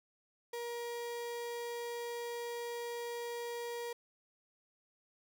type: tone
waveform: 35% pulse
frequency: 473.9 Hz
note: A#4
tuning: 28 cents sharp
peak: -37 dBFS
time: 0.53-3.93 s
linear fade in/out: 5 ms
effects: none